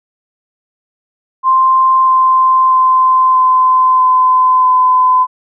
sine tone with pitch steps, 1046.5 / 1040.5 / 1034.5 / 1028.5 / 1022.6 / 1016.7 Hz, C6 / C6 / C6 / C6 / C6 / B5, 0 / -10 / -20 / -30 / -40 / +50 cents, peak -6 dBFS, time 1.43-5.27 s, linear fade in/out 50 ms, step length 640 ms, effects none

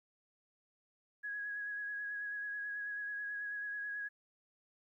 sine tone with vibrato, 1665 Hz, G#6, 4 cents sharp, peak -38 dBFS, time 1.23-4.09 s, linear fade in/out 20 ms, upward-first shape sine, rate 9.2 Hz, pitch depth 21 cents each way, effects 13-bit

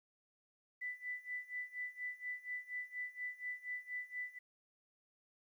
sine tone with tremolo, 1988 Hz, B6, 11 cents sharp, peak -38 dBFS, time 0.81-4.39 s, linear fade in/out 10 ms, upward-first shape sine, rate 4.2 Hz, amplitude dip 90%, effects 12-bit

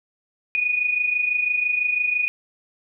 sine tone pair together, 2445 / 2471 Hz, D#7 / D#7, -31 / -13 cents, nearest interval unison, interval 18 cents, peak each -26 / -20 dBFS, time 0.55-2.28 s, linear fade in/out 0 ms, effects none

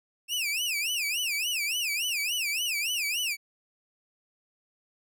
sawtooth tone with vibrato, 2609 Hz, E7, 18 cents flat, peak -24 dBFS, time 0.28-3.37 s, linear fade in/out 50 ms, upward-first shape sine, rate 3.5 Hz, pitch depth 240 cents each way, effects none

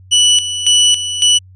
sawtooth tone with tremolo, 2960 Hz, F#7, in tune, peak -4 dBFS, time 0.11-1.39 s, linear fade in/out 20 ms, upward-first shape square, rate 1.8 Hz, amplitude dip 70%, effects added 93 Hz sine -38 dBFS peak until 1.55 s + resampled to 22050 Hz

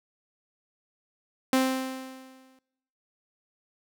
sawtooth tone with exponential decay, 261.6 Hz, C4, in tune, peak -15 dBFS, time 1.53-2.59 s, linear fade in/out 2 ms, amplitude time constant 230 ms, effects noise-tail reverb RT60 0.9 s tail -23 dB re dry

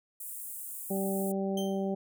pink high-pass noise, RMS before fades -41 dBFS, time 0.2-1.32 s, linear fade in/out 5 ms, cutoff 8300 Hz, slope 48 dB/octave
harmonic tone, 194.3 Hz, G3, 15 cents flat, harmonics 1 / 2 / 3 / 4, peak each -31 / -34 / -37 / -41 dBFS, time 0.9-1.95 s, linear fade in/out 10 ms
sawtooth tone with exponential decay, 3136 Hz, G7, in tune, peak -33 dBFS, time 1.57-1.94 s, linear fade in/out 5 ms, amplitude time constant 79 ms
effects none

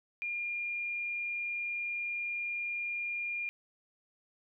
sine tone, 2410 Hz, D7, 44 cents sharp, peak -33 dBFS, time 0.22-3.49 s, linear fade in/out 0 ms, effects none

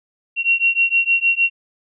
sine beating tone pair, 2737 / 2743.5 Hz, F7 / F7, -36 / -31 cents, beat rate 6.5 Hz, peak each -17 dBFS, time 0.36-1.5 s, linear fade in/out 50 ms, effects none

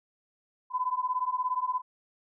sine beating tone pair, 1000 / 1017 Hz, B5 / C6, +21 / -50 cents, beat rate 17 Hz, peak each -30 dBFS, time 0.7-1.82 s, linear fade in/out 50 ms, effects none

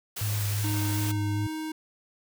white noise, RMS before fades -35 dBFS, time 0.16-1.12 s, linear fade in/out 10 ms
sine tone with vibrato, 103.83 Hz, G#2, in tune, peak -26 dBFS, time 0.21-1.47 s, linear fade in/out 5 ms, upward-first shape square, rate 2.6 Hz, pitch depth 21 cents each way
square tone with pitch glide, 309 to 313.3 Hz, D#4 to D#4, -12 to +12 cents, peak -32 dBFS, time 0.64-1.72 s, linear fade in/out 5 ms, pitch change +24 cents, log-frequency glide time 1.39-1.49 s
effects none

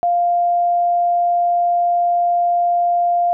sine tone, 698.5 Hz, F5, in tune, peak -13 dBFS, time 0.03-3.33 s, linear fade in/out 0 ms, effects none

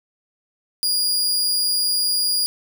sawtooth tone, 4855 Hz, D#8, 43 cents flat, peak -15 dBFS, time 0.83-2.46 s, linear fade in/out 0 ms, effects none

